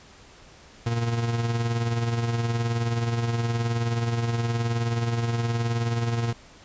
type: tone with tremolo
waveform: 40% pulse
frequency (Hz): 116.8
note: A#2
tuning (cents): +4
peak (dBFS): -20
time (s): 0.86-6.33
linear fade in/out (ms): 5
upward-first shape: triangle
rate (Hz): 19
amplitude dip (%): 55
effects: pink hiss -50 dBFS RMS until 6.64 s + resampled to 16000 Hz